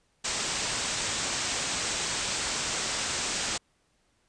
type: low-pass noise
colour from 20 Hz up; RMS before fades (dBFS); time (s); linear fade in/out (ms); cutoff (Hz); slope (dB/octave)
white; -31; 0.24-3.58; 10; 8500; 96
effects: pink hiss -70 dBFS RMS until 4.28 s + resampled to 22050 Hz